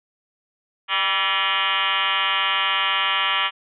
sine tone with frequency modulation, 2090 Hz, C7, 2 cents flat, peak -18 dBFS, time 0.88-3.51 s, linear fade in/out 50 ms, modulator 186 Hz, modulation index 6.2, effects none

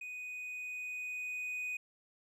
triangle tone with level ramp, 2489 Hz, D#7, in tune, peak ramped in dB -40 to -34 dBFS, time 0.01-1.77 s, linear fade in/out 5 ms, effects resampled to 32000 Hz

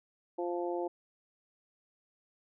harmonic tone, 174.61 Hz, F3, in tune, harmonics 2 / 3 / 4 / 5, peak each -34 / -38 / -40 / -42 dBFS, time 0.38-0.88 s, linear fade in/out 10 ms, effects none

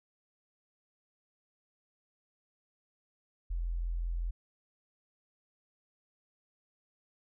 sine tone, 42.61 Hz, F1, 42 cents flat, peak -31 dBFS, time 3.5-4.31 s, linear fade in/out 10 ms, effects none

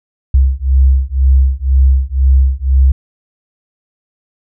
sine beating tone pair, 65.4 / 67.4 Hz, C2 / C#2, 0 / -48 cents, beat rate 2 Hz, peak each -10 dBFS, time 0.34-2.92 s, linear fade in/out 5 ms, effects none

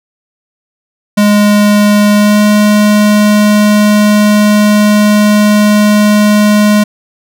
square tone with pitch glide, 207.2 to 209.2 Hz, G#3 to G#3, -4 to +13 cents, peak -5 dBFS, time 1.17-6.84 s, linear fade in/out 10 ms, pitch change +17 cents, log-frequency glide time 2.15-2.41 s, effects none

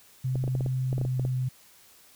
sine tone with pitch glide, 129.3 to 128.04 Hz, C3 to C3, -20 to -37 cents, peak -25 dBFS, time 0.24-1.49 s, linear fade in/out 10 ms, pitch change -17 cents, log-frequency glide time 0.93-1.04 s
clicks, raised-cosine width 2 ms, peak -21 dBFS, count 12, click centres 0.356 / 0.44 / 0.478 / 0.552 / 0.608 / 0.662 / 0.929 / 0.981 / 1.014 / 1.051 / 1.196 / 1.251 s
effects white hiss -56 dBFS RMS until 2.15 s

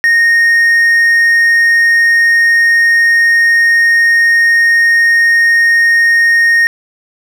triangle tone, 1854 Hz, A#6, 10 cents flat, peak -4 dBFS, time 0.04-6.67 s, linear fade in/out 0 ms, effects none

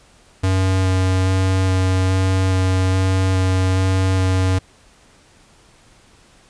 square tone with vibrato, 93.9 Hz, F#2, 26 cents sharp, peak -15 dBFS, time 0.43-4.59 s, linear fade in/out 10 ms, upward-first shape square, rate 1.2 Hz, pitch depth 8 cents each way, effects pink hiss -51 dBFS RMS until 6.49 s + resampled to 22050 Hz

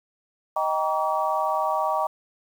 sine tone cluster, 625 / 780 / 942 / 1141 Hz, D#5 / G5 / A#5 / C#6, +8 / -9 / +18 / +50 cents, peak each -27 dBFS, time 0.56-2.07 s, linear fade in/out 5 ms, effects 8-bit

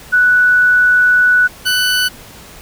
sine / 20% pulse tone pair in turn, 1480 / 1492 Hz, F#6 / F#6, 0 / +14 cents, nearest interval unison, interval 14 cents, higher second, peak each -7 dBFS, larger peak neither, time 0.12-1.48 / 1.65-2.09 s, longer first, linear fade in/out 20 ms, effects pink hiss -37 dBFS RMS until 2.61 s

